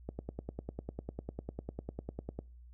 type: click train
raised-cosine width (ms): 2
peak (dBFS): -25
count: 24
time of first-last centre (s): 0.09-2.39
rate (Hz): 10
effects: noise-tail reverb RT60 0.4 s tail -26 dB re dry + added 60 Hz sine -51 dBFS peak until 2.73 s